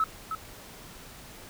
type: tone with echo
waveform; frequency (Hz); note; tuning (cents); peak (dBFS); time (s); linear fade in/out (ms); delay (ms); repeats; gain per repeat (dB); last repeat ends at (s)
sine; 1300; E6; -24; -21; 0-0.04; 2; 310; 1; -8; 0.35
effects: tanh soft clip ceiling -17 dBFS + pink hiss -47 dBFS RMS until 1.49 s